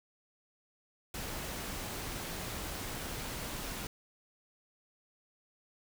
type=noise; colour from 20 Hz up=pink; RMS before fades=-40 dBFS; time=1.14-3.87 s; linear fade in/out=2 ms; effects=none